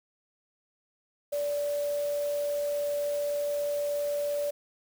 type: tone in noise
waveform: sine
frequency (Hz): 580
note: D5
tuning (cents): -22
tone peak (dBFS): -27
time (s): 1.32-4.51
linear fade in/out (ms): 10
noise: white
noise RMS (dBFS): -45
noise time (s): 1.32-4.51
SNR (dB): +15
effects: none